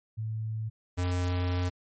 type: tone pair in turn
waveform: sine / square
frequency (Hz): 110 / 89.63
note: A2 / F2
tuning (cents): 0 / +45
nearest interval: major third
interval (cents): 355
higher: first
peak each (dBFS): -30 / -27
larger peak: second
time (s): 0.17-0.7 / 0.97-1.7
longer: second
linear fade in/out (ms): 20
effects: MP3 32 kbps